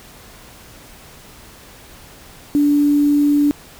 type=tone with quantisation; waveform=sine; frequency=290.5 Hz; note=D4; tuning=19 cents flat; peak=-11 dBFS; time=2.55-3.51 s; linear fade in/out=0 ms; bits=6; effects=pink hiss -42 dBFS RMS until 3.79 s